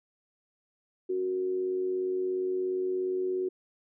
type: tone with amplitude modulation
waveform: sine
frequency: 370 Hz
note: F#4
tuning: in tune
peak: -25 dBFS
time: 1.09-3.49 s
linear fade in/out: 10 ms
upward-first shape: sine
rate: 97.1 Hz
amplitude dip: 45%
effects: none